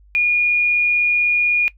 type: tone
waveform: sine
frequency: 2436 Hz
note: D#7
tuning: 37 cents flat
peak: -13 dBFS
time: 0.15-1.68 s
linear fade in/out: 0 ms
effects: noise-tail reverb RT60 0.1 s tail -19 dB re dry + added 50 Hz sine -46 dBFS peak until 1.77 s